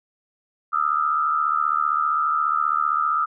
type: tone cluster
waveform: sine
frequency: 1212 / 1287 / 1363 Hz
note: D#6 / E6 / F6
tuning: -46 / -42 / -43 cents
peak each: -23 / -22 / -25 dBFS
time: 0.72-3.26 s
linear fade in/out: 20 ms
effects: none